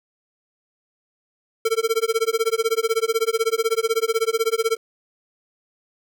square tone with tremolo, 451.2 Hz, A4, 44 cents sharp, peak -16 dBFS, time 1.65-4.77 s, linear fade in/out 5 ms, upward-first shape sine, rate 16 Hz, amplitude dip 100%, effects none

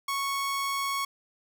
sawtooth tone, 1106 Hz, C#6, 4 cents flat, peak -24 dBFS, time 0.08-1.05 s, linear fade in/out 5 ms, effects none

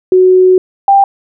sine tone pair in turn, 370 / 791.1 Hz, F#4 / G5, 0 / +16 cents, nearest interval octave + minor second, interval 1316 cents, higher second, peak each -3 dBFS, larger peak neither, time 0.12-0.58 / 0.88-1.04 s, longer first, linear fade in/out 2 ms, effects none

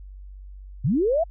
sine linear sweep, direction up, 101.3 to 697 Hz, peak -18 dBFS, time 0.84-1.24 s, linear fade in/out 10 ms, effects added 48 Hz sine -38 dBFS peak until 1.3 s

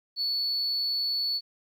sine tone, 4435 Hz, C#8, in tune, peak -24 dBFS, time 0.16-1.41 s, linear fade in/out 50 ms, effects tanh soft clip ceiling -23 dBFS + 11-bit

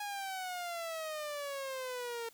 sawtooth exponential sweep, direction down, 830.6 to 456.6 Hz, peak -34 dBFS, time 0-2.29 s, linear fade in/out 5 ms, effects white hiss -62 dBFS RMS until 2.33 s

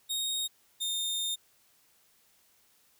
sawtooth tone pair in turn, 3729 / 3644 Hz, A#7 / A#7, 0 / -40 cents, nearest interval unison, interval 40 cents, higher first, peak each -27 dBFS, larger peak neither, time 0.09-0.48 / 0.8-1.36 s, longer second, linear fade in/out 20 ms, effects white hiss -66 dBFS RMS until 2.99 s

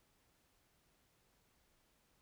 silence, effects pink hiss -75 dBFS RMS until 2.21 s

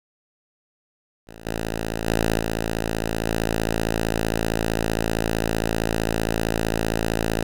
5% pulse tone with level steps, 55.4 Hz, A1, 13 cents sharp, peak -29 / -14 / -8 / -12 / -10 dBFS, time 1.27-7.43 s, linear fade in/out 5 ms, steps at 1.45 / 2.06 / 2.38 / 3.25 s, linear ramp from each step 20 ms, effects none

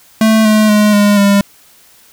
square tone with pitch steps, 220 / 215 / 210.1 / 205.3 / 200.6 Hz, A3 / A3 / G#3 / G#3 / G3, 0 / -40 / +20 / -20 / +40 cents, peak -7 dBFS, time 0.21-1.41 s, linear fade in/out 2 ms, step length 240 ms, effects white hiss -45 dBFS RMS until 2.12 s

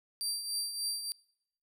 25% pulse tone with tremolo, 4699 Hz, D8, in tune, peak -26 dBFS, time 0.21-1.12 s, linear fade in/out 0 ms, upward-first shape triangle, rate 3.4 Hz, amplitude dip 65%, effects noise-tail reverb RT60 0.7 s tail -24 dB re dry

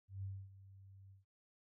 sine tone with ADSR envelope, 97 Hz, G2, 18 cents flat, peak -40 dBFS, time 0.08-1.25 s, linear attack 150 ms, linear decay 260 ms, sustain -16 dB, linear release 140 ms, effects none

